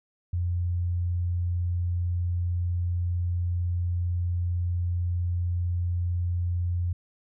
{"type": "tone", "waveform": "sine", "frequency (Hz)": 87.8, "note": "F2", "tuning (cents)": 10, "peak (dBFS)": -24, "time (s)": [0.33, 6.93], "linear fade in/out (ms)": 5, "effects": []}